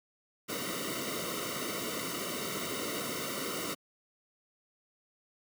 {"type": "noise with comb filter", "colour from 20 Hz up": "pink", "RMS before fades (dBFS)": -36, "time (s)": [0.48, 3.75], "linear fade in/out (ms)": 20, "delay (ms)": 1.2, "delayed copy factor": -0.95, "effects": ["high-pass 150 Hz 12 dB/octave"]}